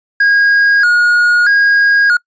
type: tone with vibrato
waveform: triangle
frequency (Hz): 1535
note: G6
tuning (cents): -37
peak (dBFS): -5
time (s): 0.2-2.17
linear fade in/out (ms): 5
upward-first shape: square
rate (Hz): 0.79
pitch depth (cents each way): 110
effects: noise-tail reverb RT60 0.1 s tail -26 dB re dry + resampled to 16000 Hz